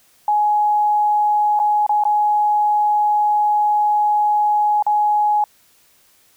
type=tone with dropouts; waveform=sine; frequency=838 Hz; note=G#5; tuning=15 cents sharp; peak=-13 dBFS; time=0.28-5.44 s; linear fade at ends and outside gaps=2 ms; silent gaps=1.592-1.599 / 1.865-1.893 / 2.038-2.052 / 4.825-4.865 s; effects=white hiss -55 dBFS RMS until 6.36 s